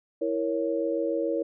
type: chord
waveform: sine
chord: A# diminished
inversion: second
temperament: equal with one note detuned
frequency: 329.6 / 467.5 / 554.4 Hz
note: E4 / A#4 / C#5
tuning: 0 / +5 / 0 cents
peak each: -29 dBFS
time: 0.21-1.43 s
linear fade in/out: 10 ms
effects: none

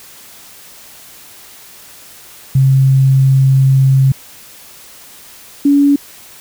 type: tone pair in turn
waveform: sine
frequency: 134 / 283.9 Hz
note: C3 / C#4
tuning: +42 / +41 cents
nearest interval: octave + minor second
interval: 1299 cents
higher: second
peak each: -6 dBFS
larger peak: neither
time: 2.55-4.12 / 5.65-5.96 s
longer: first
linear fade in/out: 5 ms
effects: white hiss -38 dBFS RMS until 6.4 s

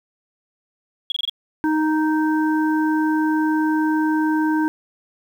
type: tone bursts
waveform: sine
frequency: 3322 Hz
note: G#7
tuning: in tune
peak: -19 dBFS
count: 5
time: 1.1-1.296 s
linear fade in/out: 2 ms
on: 20 ms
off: 24 ms
type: harmonic tone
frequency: 311.1 Hz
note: D#4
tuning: in tune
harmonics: 1 / 3 / 5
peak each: -17 / -25 / -28 dBFS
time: 1.64-4.68 s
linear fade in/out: 0 ms
effects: 8-bit

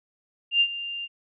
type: tone with ADSR envelope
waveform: sine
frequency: 2794 Hz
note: F7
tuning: in tune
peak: -15 dBFS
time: 0.51-1.08 s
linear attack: 96 ms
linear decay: 65 ms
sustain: -15 dB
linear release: 38 ms
effects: none

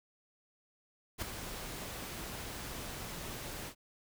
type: noise with ADSR envelope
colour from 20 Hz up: pink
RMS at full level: -35 dBFS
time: 1.18-3.75 s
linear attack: 40 ms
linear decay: 8 ms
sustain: -8 dB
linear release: 84 ms
effects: none

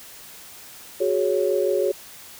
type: chord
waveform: sine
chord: F# suspended second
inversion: none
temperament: just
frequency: 370 / 416.2 / 555 Hz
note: F#4 / G#4 / C#5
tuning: 0 / +4 / +2 cents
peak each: -23 dBFS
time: 1-1.92 s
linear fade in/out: 10 ms
effects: white hiss -43 dBFS RMS until 2.39 s

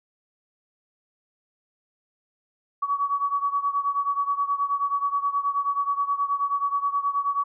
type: beating tone pair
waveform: sine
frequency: 1129 / 1138.4 Hz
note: C#6 / C#6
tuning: +31 / +46 cents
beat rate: 9.4 Hz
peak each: -24 / -27 dBFS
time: 2.82-7.44 s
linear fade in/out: 10 ms
effects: none

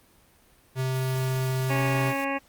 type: tone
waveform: square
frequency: 130.5 Hz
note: C3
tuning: 4 cents flat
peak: -25 dBFS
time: 0.75-2.14 s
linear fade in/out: 50 ms
type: noise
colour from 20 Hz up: white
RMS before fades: -44 dBFS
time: 0.94-2.25 s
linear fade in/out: 10 ms
type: harmonic tone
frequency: 275.4 Hz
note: C#4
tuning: 11 cents flat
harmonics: 1 / 2 / 3 / 4 / 6 / 7 / 8 / 9 / 10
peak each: -31 / -32 / -33 / -34 / -37 / -37 / -38 / -37 / -38 dBFS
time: 1.69-2.39 s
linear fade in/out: 20 ms
effects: pink hiss -59 dBFS RMS until 2.48 s + Opus 32 kbps

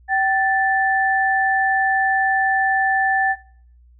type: tone pair together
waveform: sine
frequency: 771 / 1761 Hz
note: G5 / A6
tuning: -29 / +1 cents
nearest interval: octave + major second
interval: 1430 cents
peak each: -18 dBFS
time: 0.08-3.36 s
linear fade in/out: 50 ms
effects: noise-tail reverb RT60 0.5 s tail -19 dB re dry + added 60 Hz sine -47 dBFS peak until 3.99 s

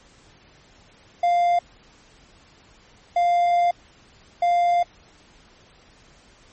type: tone bursts at uneven times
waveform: triangle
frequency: 698.5 Hz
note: F5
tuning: in tune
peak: -14 dBFS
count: 3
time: 1.23-1.59 / 3.16-3.71 / 4.42-4.83 s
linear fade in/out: 5 ms
effects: pink hiss -53 dBFS RMS until 6.52 s + MP3 32 kbps

